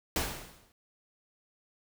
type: noise with exponential decay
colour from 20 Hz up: pink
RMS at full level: -28 dBFS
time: 0.16-0.72 s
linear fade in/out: 1 ms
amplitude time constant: 120 ms
effects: none